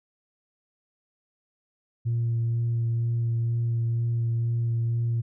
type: tone with vibrato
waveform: sine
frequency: 116.54 Hz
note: A#2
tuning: in tune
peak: -21 dBFS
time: 2.05-5.22 s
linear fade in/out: 20 ms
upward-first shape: sine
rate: 2.1 Hz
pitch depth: 12 cents each way
effects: tanh soft clip ceiling -20 dBFS